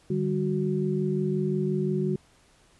sine tone cluster, 151.6 / 197.3 / 369.2 Hz, D#3 / G3 / F#4, -45 / +11 / -4 cents, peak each -28 dBFS, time 0.1-2.16 s, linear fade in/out 5 ms, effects pink hiss -60 dBFS RMS until 2.79 s + resampled to 24000 Hz

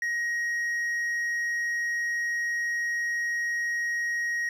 sine tone with hard clipping, 1886 Hz, A#6, 20 cents sharp, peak -27 dBFS, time 0.02-4.49 s, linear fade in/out 2 ms, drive 3 dB, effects none

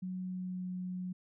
sine tone with pitch glide, 184.4 to 182.49 Hz, F#3 to F#3, -6 to -24 cents, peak -36 dBFS, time 0.02-1.13 s, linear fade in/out 10 ms, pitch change -18 cents, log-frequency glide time 0.19-0.68 s, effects none

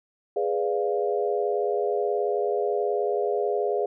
sine chord, G# diminished seventh, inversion none, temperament equal with one note detuned, 415.3 / 493.9 / 585 / 698.5 Hz, G#4 / B4 / D5 / F5, 0 / 0 / -7 / 0 cents, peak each -25 / -29 / -31 / -30 dBFS, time 0.36-3.86 s, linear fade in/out 5 ms, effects none

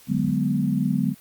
sine chord, G# half-diminished seventh, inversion second, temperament equal, 146.83 / 185 / 207.7 / 246.9 Hz, D3 / F#3 / G#3 / B3, 0 / 0 / 0 / 0 cents, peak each -26 / -25 / -25 / -25 dBFS, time 0.07-1.15 s, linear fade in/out 50 ms, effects white hiss -51 dBFS RMS until 1.2 s + Opus 48 kbps

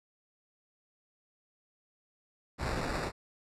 pink noise with sample-and-hold, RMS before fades -34 dBFS, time 2.58-3.12 s, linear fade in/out 50 ms, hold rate 3150 Hz, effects low-pass 8000 Hz 12 dB/octave

